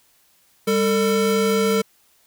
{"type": "tone pair together", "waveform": "square", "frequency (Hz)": [199.4, 447.6], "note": ["G3", "A4"], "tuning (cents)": [30, 30], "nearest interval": "octave + major second", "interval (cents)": 1400, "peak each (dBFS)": [-22, -19], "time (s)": [0.67, 1.82], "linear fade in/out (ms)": 10, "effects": ["white hiss -59 dBFS RMS until 2.26 s"]}